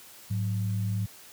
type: tone pair together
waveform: sine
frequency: 105.8 / 183.95 Hz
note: G#2 / F#3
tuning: +33 / -10 cents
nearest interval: minor seventh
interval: 957 cents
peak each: -26 / -35 dBFS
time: 0.3-1.06 s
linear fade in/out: 10 ms
effects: white hiss -50 dBFS RMS until 1.32 s + high-pass 60 Hz 12 dB/octave